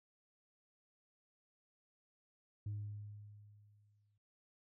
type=tone with exponential decay; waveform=sine; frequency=103.83 Hz; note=G#2; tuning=in tune; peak=-36 dBFS; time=2.66-4.18 s; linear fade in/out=5 ms; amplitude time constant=330 ms; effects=tanh soft clip ceiling -37 dBFS